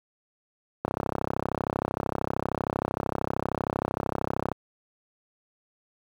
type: click train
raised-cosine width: 1 ms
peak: -11 dBFS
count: 122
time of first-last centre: 0.85-4.517 s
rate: 33 Hz
effects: high-pass 80 Hz 12 dB/octave + 8-bit